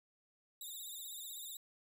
5% pulse tone with vibrato, 3729 Hz, A#7, in tune, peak -38 dBFS, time 0.61-1.57 s, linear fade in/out 2 ms, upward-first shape sine, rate 16 Hz, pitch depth 86 cents each way, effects none

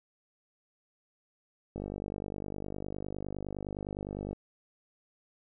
click train, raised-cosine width 2 ms, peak -24 dBFS, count 129, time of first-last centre 1.76-4.33 s, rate 49.8 Hz, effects none

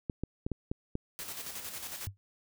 clicks, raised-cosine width 3 ms, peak -20 dBFS, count 6, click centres 0.098 / 0.236 / 0.465 / 0.517 / 0.715 / 0.954 s
white noise with tremolo, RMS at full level -40 dBFS, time 1.19-2.07 s, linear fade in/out 0 ms, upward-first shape square, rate 11 Hz, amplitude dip 45%
sine tone with exponential decay, 98 Hz, G2, in tune, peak -30 dBFS, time 2.07-2.17 s, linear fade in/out 0 ms, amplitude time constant 21 ms
effects none

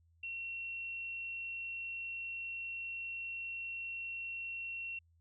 sine tone, 2725 Hz, F7, 43 cents flat, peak -39 dBFS, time 0.23-4.99 s, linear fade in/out 5 ms, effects added 83 Hz sine -66 dBFS peak until 5.2 s

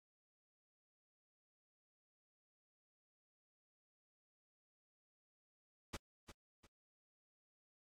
pink noise with echo, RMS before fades -44 dBFS, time 5.93-5.97 s, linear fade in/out 10 ms, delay 350 ms, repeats 2, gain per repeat -10 dB, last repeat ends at 6.67 s, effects low-pass 8000 Hz 12 dB/octave + AAC 64 kbps

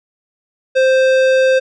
sine tone with tanh clipping, 523.3 Hz, C5, in tune, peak -11 dBFS, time 0.75-1.6 s, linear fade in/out 20 ms, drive 16 dB, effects none

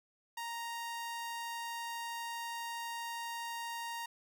sawtooth tone, 932.3 Hz, A#5, in tune, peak -35 dBFS, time 0.37-4.06 s, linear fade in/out 5 ms, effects none

